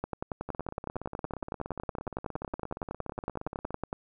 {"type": "two click trains", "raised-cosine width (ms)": 1, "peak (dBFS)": [-18, -24], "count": [43, 56], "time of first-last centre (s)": [[0.04, 3.929], [0.49, 3.706]], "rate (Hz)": [10.8, 17.1], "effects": []}